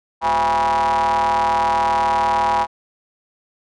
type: ring-modulated tone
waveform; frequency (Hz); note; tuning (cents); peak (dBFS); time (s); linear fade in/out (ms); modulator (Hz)
square; 76.3; D#2; -33; -13; 0.21-2.67; 50; 896
effects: low-pass 6000 Hz 12 dB/octave